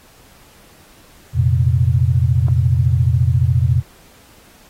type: chord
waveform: sine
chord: F suspended fourth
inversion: none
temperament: equal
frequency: 87.31 / 116.54 / 130.81 Hz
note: F2 / Bb2 / C3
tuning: 0 / 0 / 0 cents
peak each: -16 dBFS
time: 1.33-3.83 s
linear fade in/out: 50 ms
type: clicks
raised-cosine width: 1 ms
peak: -20 dBFS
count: 2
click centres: 2.483 / 2.486 s
effects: pink hiss -48 dBFS RMS until 4.69 s + AAC 48 kbps